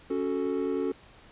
triangle chord, F# minor, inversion second, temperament equal, 277.2 / 370 / 440 Hz, C#4 / F#4 / A4, 0 / 0 / 0 cents, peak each -29 dBFS, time 0.1-0.92 s, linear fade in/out 5 ms, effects pink hiss -54 dBFS RMS until 1.31 s + resampled to 8000 Hz

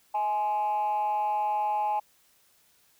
sine tone with frequency modulation, 840 Hz, G#5, 19 cents sharp, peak -23 dBFS, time 0.14-2 s, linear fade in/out 10 ms, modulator 202 Hz, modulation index 0.41, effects tanh soft clip ceiling -22 dBFS + white hiss -64 dBFS RMS until 2.99 s

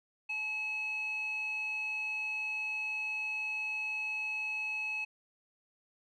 square tone with band-pass filter, 858 Hz, A5, 44 cents flat, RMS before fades -36 dBFS, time 0.29-5.05 s, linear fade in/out 10 ms, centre 2500 Hz, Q 7, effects none

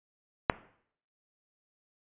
click, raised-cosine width 0.5 ms, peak -5 dBFS, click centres 0.498 s, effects noise-tail reverb RT60 0.6 s tail -18 dB re dry + resampled to 8000 Hz

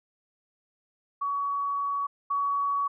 sine tone pair in turn, 1128 / 1128 Hz, C#6 / C#6, +30 / +30 cents, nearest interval unison, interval 0 cents, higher neither, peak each -26 / -24 dBFS, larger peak second, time 1.21-2.07 / 2.3-2.88 s, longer first, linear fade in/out 10 ms, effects none

